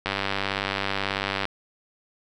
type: click train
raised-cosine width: 0.3 ms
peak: -9 dBFS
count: 138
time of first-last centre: 0.06-1.454 s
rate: 98.3 Hz
effects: none